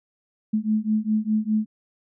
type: beating tone pair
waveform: sine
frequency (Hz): 213.2 / 218.1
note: G#3 / A3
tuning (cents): +46 / -15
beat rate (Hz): 4.9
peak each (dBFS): -23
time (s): 0.53-1.66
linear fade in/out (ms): 10
effects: none